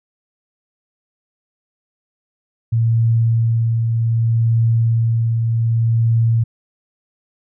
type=tone with tremolo; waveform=sine; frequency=114.7 Hz; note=A#2; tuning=28 cents flat; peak=-11 dBFS; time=2.72-6.44 s; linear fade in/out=10 ms; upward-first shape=triangle; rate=0.65 Hz; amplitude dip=35%; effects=none